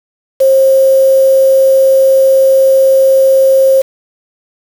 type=tone with quantisation; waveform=sine; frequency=534 Hz; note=C5; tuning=35 cents sharp; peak=-4 dBFS; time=0.4-3.82 s; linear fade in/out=10 ms; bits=4; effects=none